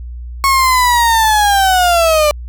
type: linear sweep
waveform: 35% pulse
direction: down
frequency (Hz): 1100 to 587.3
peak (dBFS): -7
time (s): 0.44-2.31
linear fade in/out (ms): 0
effects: added 60 Hz sine -24 dBFS peak until 2.48 s